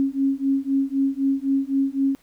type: beating tone pair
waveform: sine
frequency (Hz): 270.7 / 274.6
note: C#4 / C#4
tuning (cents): -41 / -16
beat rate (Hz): 3.9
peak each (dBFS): -22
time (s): 0-2.15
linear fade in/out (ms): 0
effects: pink hiss -59 dBFS RMS until 2.22 s